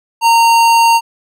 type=tone with hard clipping; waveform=sine; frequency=922 Hz; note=A#5; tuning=19 cents flat; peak=-8 dBFS; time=0.21-1.01 s; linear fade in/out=50 ms; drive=18 dB; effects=none